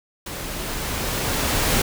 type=noise with level ramp; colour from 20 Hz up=pink; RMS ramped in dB=-32 to -19 dBFS; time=0.26-1.82 s; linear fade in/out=5 ms; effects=none